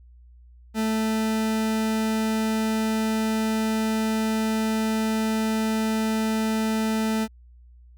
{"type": "tone", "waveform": "40% pulse", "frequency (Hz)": 220, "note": "A3", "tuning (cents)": 0, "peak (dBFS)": -21, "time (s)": [0.74, 7.28], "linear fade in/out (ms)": 50, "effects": ["added 60 Hz sine -47 dBFS peak until 7.97 s"]}